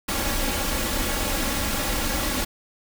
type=noise with comb filter; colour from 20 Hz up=pink; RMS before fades=-25 dBFS; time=0.08-2.45 s; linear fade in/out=10 ms; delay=3.6 ms; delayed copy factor=+0.6; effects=none